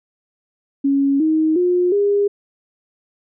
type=tone with pitch steps; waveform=sine; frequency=277.2 / 314.8 / 357.4 / 405.8 Hz; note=C#4 / D#4 / F4 / G#4; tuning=0 / +20 / +40 / -40 cents; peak=-13 dBFS; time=0.84-2.28 s; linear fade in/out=10 ms; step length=360 ms; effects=none